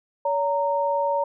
sine tone pair together, 568 / 924.9 Hz, C#5 / A#5, +42 / -14 cents, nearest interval minor sixth, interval 844 cents, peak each -23 dBFS, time 0.25-1.24 s, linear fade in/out 5 ms, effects none

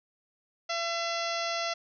harmonic tone with a mistuned harmonic, 675 Hz, E5, 41 cents sharp, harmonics 1 / 2 / 3 / 4 / 5 / 6 / 7 / 8 / 9, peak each -33 / -36 / -38 / -39 / -40 / -41 / -41 / -42 / -43 dBFS, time 0.69-1.74 s, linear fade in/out 10 ms, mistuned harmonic 6, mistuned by +37 cents, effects none

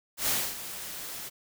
white noise with ADSR envelope, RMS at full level -26 dBFS, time 0.17-1.3 s, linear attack 110 ms, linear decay 260 ms, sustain -13 dB, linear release 26 ms, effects none

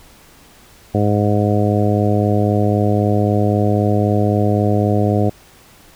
harmonic tone, 103.83 Hz, G#2, in tune, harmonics 1 / 2 / 3 / 4 / 5 / 6 / 7, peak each -16 / -19 / -21 / -22 / -23 / -24 / -24 dBFS, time 0.94-5.3 s, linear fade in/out 10 ms, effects pink hiss -46 dBFS RMS until 5.95 s

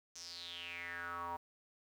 square tone with band-pass filter sweep, 86.3 Hz, F2, 20 cents flat, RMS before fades -45 dBFS, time 0.15-1.37 s, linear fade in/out 10 ms, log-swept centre 6100 to 890 Hz, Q 6.9, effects 11-bit

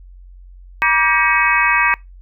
harmonic tone with a mistuned harmonic, 318.3 Hz, D#4, 39 cents sharp, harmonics 3 / 4 / 5 / 6 / 7 / 8, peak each -19 / -19 / -19 / -19 / -19 / -19 dBFS, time 0.82-1.94 s, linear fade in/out 0 ms, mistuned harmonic 4, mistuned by -150 cents, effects noise-tail reverb RT60 0.2 s tail -24 dB re dry + added 45 Hz sine -37 dBFS peak until 2.21 s

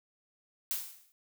blue noise with exponential decay, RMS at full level -31 dBFS, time 0.71-1.12 s, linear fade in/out 0 ms, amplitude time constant 89 ms, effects none

